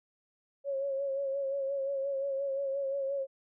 sine tone with vibrato, 549 Hz, C#5, 17 cents flat, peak -30 dBFS, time 0.64-3.27 s, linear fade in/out 50 ms, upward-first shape sine, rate 5.7 Hz, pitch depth 40 cents each way, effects none

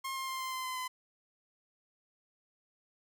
sawtooth tone with pitch steps, 1069 / 1060.4 / 1051.8 / 1043.4 / 1035 / 1026.6 / 1018.4 Hz, C6 / C6 / C6 / C6 / C6 / C6 / C6, +37 / +23 / +9 / -5 / -19 / -33 / -47 cents, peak -32 dBFS, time 0.04-0.88 s, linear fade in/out 10 ms, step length 120 ms, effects none

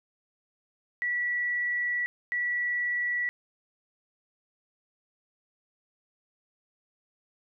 sine tone pair in turn, 1947 / 1947 Hz, B6 / B6, -25 / -25 cents, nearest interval unison, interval 0 cents, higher neither, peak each -26 dBFS, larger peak neither, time 1.02-2.06 / 2.32-3.29 s, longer first, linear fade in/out 0 ms, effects none

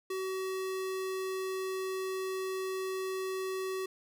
square tone, 378.3 Hz, F#4, 38 cents sharp, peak -34 dBFS, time 0.1-3.86 s, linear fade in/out 5 ms, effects none

